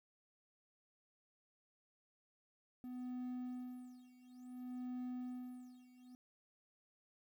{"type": "tone with tremolo", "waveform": "triangle", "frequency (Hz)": 250, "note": "B3", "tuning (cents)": 21, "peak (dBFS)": -39, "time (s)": [2.84, 6.15], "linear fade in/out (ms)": 0, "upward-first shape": "sine", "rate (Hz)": 0.57, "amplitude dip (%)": 90, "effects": ["12-bit"]}